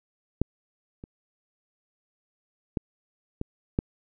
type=clicks; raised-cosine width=3 ms; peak=-9 / -27 / -13 / -17 / -10 dBFS; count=5; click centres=0.416 / 1.039 / 2.772 / 3.414 / 3.789 s; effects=none